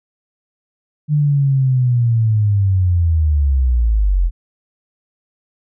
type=linear sweep; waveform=sine; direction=down; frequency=151.2 to 41.26 Hz; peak=-11 dBFS; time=1.08-4.31 s; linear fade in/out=50 ms; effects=none